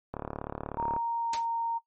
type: click train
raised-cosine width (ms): 1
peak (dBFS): -20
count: 31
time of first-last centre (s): 0.14-0.964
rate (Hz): 36.4
type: tone with pitch glide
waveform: sine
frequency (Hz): 930 to 924.1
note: A#5 to A#5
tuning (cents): -4 to -15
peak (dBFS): -28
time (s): 0.77-1.79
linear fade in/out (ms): 20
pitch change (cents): -11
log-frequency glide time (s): 1.2-1.31
type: noise with exponential decay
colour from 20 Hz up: white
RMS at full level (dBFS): -29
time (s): 1.33-1.46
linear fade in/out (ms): 5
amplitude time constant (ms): 27
effects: noise-tail reverb RT60 0.1 s tail -17 dB re dry + MP3 32 kbps